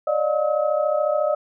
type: tone cluster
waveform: sine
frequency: 575 / 609 / 713 / 1281 Hz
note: D5 / D#5 / F5 / E6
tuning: -37 / -37 / +36 / -50 cents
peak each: -24 / -20 / -29 / -29 dBFS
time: 0.07-1.35 s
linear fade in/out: 5 ms
effects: none